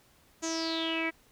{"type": "tone with low-pass filter sweep", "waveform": "sawtooth", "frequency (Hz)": 326.2, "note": "E4", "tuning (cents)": -18, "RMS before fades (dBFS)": -32, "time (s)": [0.42, 1.11], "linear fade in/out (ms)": 20, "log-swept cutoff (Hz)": [6900, 2100], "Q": 8.6, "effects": ["pink hiss -63 dBFS RMS until 1.31 s"]}